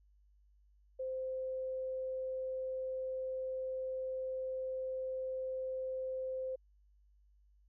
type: tone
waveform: sine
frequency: 520 Hz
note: C5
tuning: 11 cents flat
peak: -36 dBFS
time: 0.99-6.56 s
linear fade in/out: 10 ms
effects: added 50 Hz sine -64 dBFS peak until 7.68 s